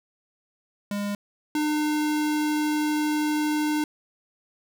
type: tone pair in turn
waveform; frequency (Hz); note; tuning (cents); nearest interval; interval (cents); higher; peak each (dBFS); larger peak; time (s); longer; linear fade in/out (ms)
square; 203.7 / 302.1; G#3 / D4; -33 / +49; perfect fifth; 682; second; -27 / -23; second; 0.91-1.15 / 1.55-3.84; second; 2
effects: none